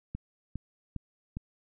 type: click train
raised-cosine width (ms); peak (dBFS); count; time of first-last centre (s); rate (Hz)
5; -23; 4; 0.15-1.37; 2.46
effects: none